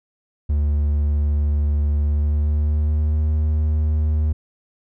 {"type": "tone with pitch glide", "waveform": "triangle", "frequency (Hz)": [73.42, 76.63], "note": ["D2", "D#2"], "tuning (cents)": [0, -26], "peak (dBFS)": -14, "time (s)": [0.49, 4.33], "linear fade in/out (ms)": 10, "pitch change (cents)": 74, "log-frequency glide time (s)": [2.03, 3.24], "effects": []}